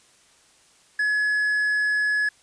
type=tone; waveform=triangle; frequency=1696 Hz; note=G#6; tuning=36 cents sharp; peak=-18 dBFS; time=0.99-2.29 s; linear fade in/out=5 ms; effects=white hiss -57 dBFS RMS until 2.42 s + resampled to 22050 Hz